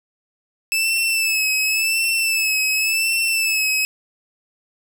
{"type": "tone with vibrato", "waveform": "sawtooth", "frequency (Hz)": 2622, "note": "E7", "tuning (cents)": -10, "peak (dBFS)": -14, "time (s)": [0.72, 3.85], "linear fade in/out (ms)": 0, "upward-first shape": "sine", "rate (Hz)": 0.91, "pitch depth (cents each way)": 48, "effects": []}